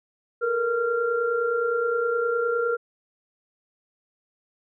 sine tone cluster, 443.5 / 473.2 / 1383 Hz, A4 / A#4 / F6, +14 / +26 / -17 cents, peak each -31 / -23 / -27 dBFS, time 0.41-2.77 s, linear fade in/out 20 ms, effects none

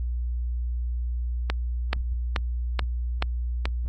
click train, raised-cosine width 0.3 ms, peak -9 dBFS, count 6, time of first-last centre 1.5-3.655 s, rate 2.32 Hz, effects added 60 Hz sine -25 dBFS peak until 3.88 s + AAC 32 kbps

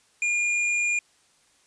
sine tone with hard clipping, 2418 Hz, D7, 50 cents sharp, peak -23 dBFS, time 0.22-0.99 s, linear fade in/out 2 ms, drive 15 dB, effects white hiss -62 dBFS RMS until 1.66 s + resampled to 22050 Hz

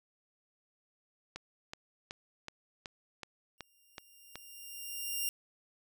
click train, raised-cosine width 0.2 ms, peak -24 dBFS, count 9, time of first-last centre 1.36-4.356 s, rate 2.67 Hz
5% pulse tone with exponential growth, 2794 Hz, F7, in tune, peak -22 dBFS, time 3.58-5.29 s, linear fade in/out 0 ms, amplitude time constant 370 ms
effects none

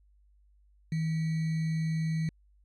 sine tone with sample-and-hold, 160 Hz, D#3, 49 cents sharp, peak -27 dBFS, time 0.92-2.29 s, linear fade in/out 2 ms, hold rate 2100 Hz, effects added 50 Hz sine -60 dBFS peak until 2.64 s + low-pass 6000 Hz 12 dB/octave

